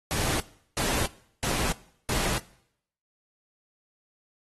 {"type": "noise bursts", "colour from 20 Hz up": "pink", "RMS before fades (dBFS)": -28, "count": 4, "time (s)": [0.11, 2.38], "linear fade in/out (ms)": 0, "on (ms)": 290, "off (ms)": 370, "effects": ["noise-tail reverb RT60 0.7 s tail -20 dB re dry", "AAC 32 kbps"]}